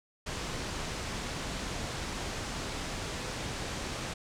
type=low-pass noise; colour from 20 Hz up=pink; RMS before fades=-37 dBFS; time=0.26-4.14 s; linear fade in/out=10 ms; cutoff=8000 Hz; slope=24 dB/octave; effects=none